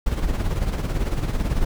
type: noise with tremolo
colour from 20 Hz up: brown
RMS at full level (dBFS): -20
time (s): 0.06-1.65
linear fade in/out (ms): 5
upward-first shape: sine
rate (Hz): 18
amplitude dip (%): 60
effects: none